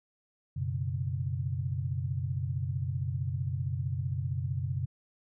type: chord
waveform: sine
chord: F# suspended fourth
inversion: none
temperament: just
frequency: 92.5 / 123.33 / 138.75 Hz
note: F#2 / B2 / C#3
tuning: 0 / -2 / +2 cents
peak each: -34 dBFS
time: 0.56-4.86 s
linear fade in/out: 10 ms
effects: none